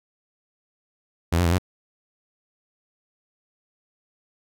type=tone with pitch steps; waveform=sawtooth; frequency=83.9 / 88.5 / 83.7 / 91.3 Hz; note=E2 / F2 / E2 / F#2; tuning=+31 / +23 / +27 / -23 cents; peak=-14 dBFS; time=1.32-1.584 s; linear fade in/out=10 ms; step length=66 ms; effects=none